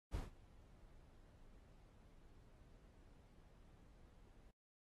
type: noise with ADSR envelope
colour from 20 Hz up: brown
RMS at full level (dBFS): -42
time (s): 0.11-4.51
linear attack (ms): 41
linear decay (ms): 150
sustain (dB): -22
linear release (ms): 6
effects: AAC 32 kbps